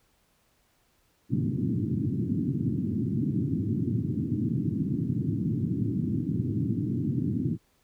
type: band-pass noise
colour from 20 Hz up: pink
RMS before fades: -28 dBFS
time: 1.29-7.58 s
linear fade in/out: 50 ms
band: 100 to 320 Hz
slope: 48 dB/octave
effects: pink hiss -68 dBFS RMS until 7.83 s